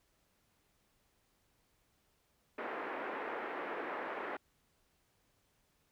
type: band-pass noise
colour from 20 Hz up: pink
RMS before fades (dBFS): -41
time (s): 2.58-4.37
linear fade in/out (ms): 5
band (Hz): 330 to 2000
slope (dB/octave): 24
effects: pink hiss -75 dBFS RMS until 5.91 s